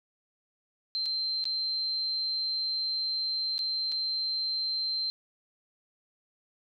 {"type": "tone with dropouts", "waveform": "sine", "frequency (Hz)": 4125, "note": "C8", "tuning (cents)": -25, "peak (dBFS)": -28, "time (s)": [0.95, 5.1], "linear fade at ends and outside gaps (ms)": 0, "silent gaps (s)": [[1.057, 1.061], [1.441, 1.454], [3.581, 3.591], [3.918, 3.922]], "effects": []}